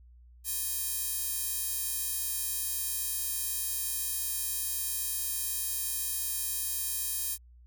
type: tone with high-pass filter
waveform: square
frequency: 353.5 Hz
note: F4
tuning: 21 cents sharp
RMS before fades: -33 dBFS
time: 0.44-7.38 s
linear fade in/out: 50 ms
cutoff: 9500 Hz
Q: 0.83
effects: added 60 Hz sine -52 dBFS peak until 7.66 s